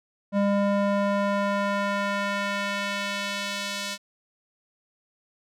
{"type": "tone with band-pass filter sweep", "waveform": "square", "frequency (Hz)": 201.2, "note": "G3", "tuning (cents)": 45, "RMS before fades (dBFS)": -26, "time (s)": [0.32, 3.98], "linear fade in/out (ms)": 50, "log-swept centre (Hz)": [460, 4700], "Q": 0.86, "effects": []}